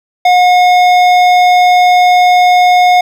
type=tone with hard clipping; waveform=sine; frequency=722 Hz; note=F#5; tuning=43 cents flat; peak=-6 dBFS; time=0.25-3.01 s; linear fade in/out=5 ms; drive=12 dB; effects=none